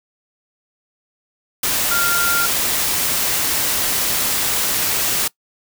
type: tone in noise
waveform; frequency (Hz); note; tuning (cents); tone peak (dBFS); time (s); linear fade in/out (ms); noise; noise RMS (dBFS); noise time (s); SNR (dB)
sine; 1394; F6; -4; -18; 1.91-2.46; 5; white; -19; 1.63-5.28; -2
effects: noise-tail reverb RT60 0.1 s tail -22 dB re dry